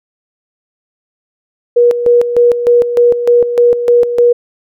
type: tone with tremolo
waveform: sine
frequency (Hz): 480.3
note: B4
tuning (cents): -48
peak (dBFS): -4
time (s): 1.76-4.33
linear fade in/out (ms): 10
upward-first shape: square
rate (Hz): 3.3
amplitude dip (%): 65
effects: none